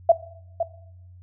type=tone with echo; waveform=sine; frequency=668 Hz; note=E5; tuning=23 cents sharp; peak=-9 dBFS; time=0.09-0.12 s; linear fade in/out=5 ms; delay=510 ms; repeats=1; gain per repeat=-10 dB; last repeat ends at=0.63 s; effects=noise-tail reverb RT60 0.8 s tail -18 dB re dry + added 90 Hz sine -44 dBFS peak until 1.22 s